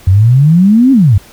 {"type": "exponential two-way sweep", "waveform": "sine", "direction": "up then down", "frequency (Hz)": [88.9, 277.2, 88.9], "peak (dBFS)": -3, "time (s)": [0.07, 1.18], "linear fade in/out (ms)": 5, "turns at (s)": 0.92, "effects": ["pink hiss -39 dBFS RMS until 1.32 s"]}